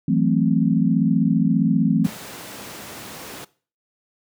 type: chord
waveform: sine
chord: F# half-diminished seventh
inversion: third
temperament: equal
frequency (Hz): 164.81 / 185 / 220 / 261.6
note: E3 / F#3 / A3 / C4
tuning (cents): 0 / 0 / 0 / 0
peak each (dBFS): -21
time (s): 0.08-2.07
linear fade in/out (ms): 5
type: high-pass noise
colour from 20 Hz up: pink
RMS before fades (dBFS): -37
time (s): 2.04-3.45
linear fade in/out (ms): 10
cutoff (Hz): 150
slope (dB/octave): 12
effects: noise-tail reverb RT60 0.4 s tail -20 dB re dry